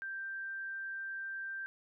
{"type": "tone", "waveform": "sine", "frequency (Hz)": 1574, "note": "G6", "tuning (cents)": 7, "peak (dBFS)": -38, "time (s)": [0.02, 1.66], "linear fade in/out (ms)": 0, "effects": []}